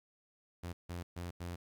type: tone bursts at uneven times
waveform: sawtooth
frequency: 87.31 Hz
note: F2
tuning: in tune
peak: -36 dBFS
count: 4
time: 0.63-0.73 / 0.89-1.03 / 1.16-1.31 / 1.4-1.56 s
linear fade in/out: 10 ms
effects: 12-bit